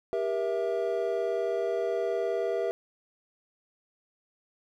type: chord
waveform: triangle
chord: E diminished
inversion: first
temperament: just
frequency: 395.6 / 474.7 / 659.3 Hz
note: G4 / Bb4 / E5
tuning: +16 / +31 / 0 cents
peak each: -29 dBFS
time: 0.13-2.71 s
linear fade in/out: 0 ms
effects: none